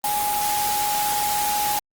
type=tone in noise; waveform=sine; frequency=830.6 Hz; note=G#5; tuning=in tune; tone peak=-22 dBFS; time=0.04-1.79 s; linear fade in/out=2 ms; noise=white; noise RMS=-26 dBFS; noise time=0.04-1.79 s; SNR=+1 dB; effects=Opus 24 kbps